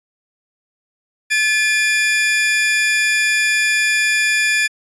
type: tone pair together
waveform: 40% pulse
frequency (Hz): 1728 / 2412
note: A6 / D7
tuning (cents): -32 / +46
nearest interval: tritone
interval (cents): 578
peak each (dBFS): -16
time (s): 1.3-4.68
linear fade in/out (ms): 20
effects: resampled to 22050 Hz